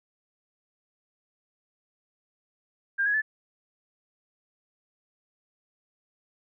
sine tone with pitch steps, 1600 / 1667.9 / 1738.8 Hz, G6 / G#6 / A6, +35 / +7 / -21 cents, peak -22 dBFS, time 2.98-3.22 s, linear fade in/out 20 ms, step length 80 ms, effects none

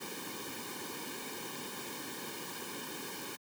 pink noise with comb filter, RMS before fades -42 dBFS, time 0-3.37 s, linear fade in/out 20 ms, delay 1.5 ms, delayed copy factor -0.8, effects high-pass 200 Hz 12 dB/octave

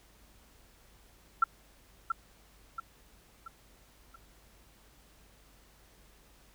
sine tone with echo, 1347 Hz, E6, 37 cents sharp, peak -19 dBFS, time 1.42-1.44 s, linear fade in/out 5 ms, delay 680 ms, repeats 4, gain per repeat -7 dB, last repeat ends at 4.16 s, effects added 50 Hz sine -62 dBFS peak until 6.54 s + pink hiss -62 dBFS RMS until 6.54 s

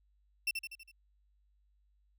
35% pulse tone with echo, 2686 Hz, E7, 32 cents sharp, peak -28 dBFS, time 0.47-0.51 s, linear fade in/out 5 ms, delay 81 ms, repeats 5, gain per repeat -5 dB, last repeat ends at 0.915 s, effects added 50 Hz sine -68 dBFS peak until 2.18 s

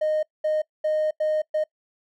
triangle tone bursts at uneven times, 617 Hz, D#5, 15 cents flat, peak -17 dBFS, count 5, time 0.01-0.23 / 0.44-0.62 / 0.84-1.11 / 1.2-1.42 / 1.54-1.64 s, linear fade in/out 10 ms, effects noise-tail reverb RT60 0.1 s tail -25 dB re dry + tanh soft clip ceiling -16 dBFS

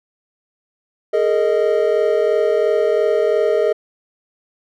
triangle chord, Ab suspended second, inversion none, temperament equal with one note detuned, 415.3 / 458.2 / 622.3 Hz, Ab4 / Bb4 / Eb5, 0 / -30 / 0 cents, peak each -16 dBFS, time 1.13-3.73 s, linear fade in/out 10 ms, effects none

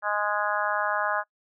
harmonic tone, 207.7 Hz, G#3, in tune, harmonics 3 / 4 / 5 / 6 / 7 / 8, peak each -31 / -31 / -31 / -31 / -31 / -31 dBFS, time 0.02-1.24 s, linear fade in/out 50 ms, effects noise-tail reverb RT60 0.1 s tail -23 dB re dry

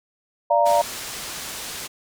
sine chord, Bb major, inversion first, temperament equal with one note detuned, 587.3 / 690 / 932.3 Hz, D5 / F5 / Bb5, 0 / -21 / 0 cents, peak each -19 dBFS, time 0.5-0.82 s, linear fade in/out 10 ms
white low-pass noise, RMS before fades -33 dBFS, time 0.65-1.88 s, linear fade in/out 20 ms, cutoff 9200 Hz, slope 12 dB/octave
effects none

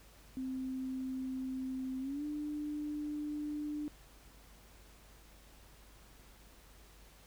sine tone with pitch glide, 260.7 to 297.7 Hz, C4 to D4, -6 to +24 cents, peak -36 dBFS, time 0.37-3.88 s, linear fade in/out 0 ms, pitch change +230 cents, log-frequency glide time 2-2.24 s, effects added 50 Hz sine -59 dBFS peak until 7.26 s + pink hiss -61 dBFS RMS until 7.26 s

